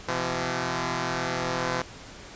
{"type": "tone pair together", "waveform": "5% pulse", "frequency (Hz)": [127.3, 169.93], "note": ["C3", "F3"], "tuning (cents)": [-47, -47], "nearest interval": "perfect fourth", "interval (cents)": 500, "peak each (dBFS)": -18, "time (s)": [0.08, 1.82], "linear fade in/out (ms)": 5, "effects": ["pink hiss -44 dBFS RMS until 2.35 s", "resampled to 16000 Hz"]}